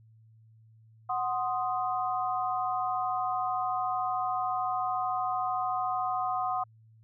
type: chord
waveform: sine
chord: C diminished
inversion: second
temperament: equal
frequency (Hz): 740 / 1046.5 / 1244.5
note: Gb5 / C6 / Eb6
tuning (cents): 0 / 0 / 0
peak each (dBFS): -30 / -34 / -33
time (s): 1.09-6.64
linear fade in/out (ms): 10
effects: added 111 Hz sine -55 dBFS peak until 7.03 s